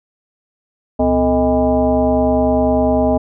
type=tone with frequency modulation; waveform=sine; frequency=440 Hz; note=A4; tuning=in tune; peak=-11 dBFS; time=0.99-3.18 s; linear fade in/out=10 ms; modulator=186 Hz; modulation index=1.8; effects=none